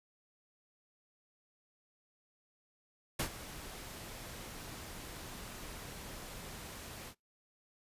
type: noise with ADSR envelope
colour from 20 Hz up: pink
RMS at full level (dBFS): -33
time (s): 3.19-7.15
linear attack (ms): 7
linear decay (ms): 87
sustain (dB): -14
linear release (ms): 73
effects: noise-tail reverb RT60 0.2 s tail -26 dB re dry + resampled to 32000 Hz